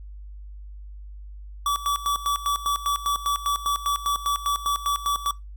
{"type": "tone with tremolo", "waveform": "square", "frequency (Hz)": 1149, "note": "D6", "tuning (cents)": -38, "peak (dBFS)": -21, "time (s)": [1.66, 5.31], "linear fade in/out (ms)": 2, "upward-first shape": "square", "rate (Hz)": 5, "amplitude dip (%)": 75, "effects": ["noise-tail reverb RT60 0.2 s tail -21 dB re dry", "added 50 Hz sine -37 dBFS peak until 5.56 s"]}